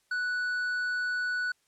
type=tone with tanh clipping; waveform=sine; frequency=1480 Hz; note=F#6; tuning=in tune; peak=-29 dBFS; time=0.11-1.52 s; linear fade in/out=5 ms; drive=6 dB; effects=white hiss -71 dBFS RMS until 1.67 s + low-pass 10000 Hz 12 dB/octave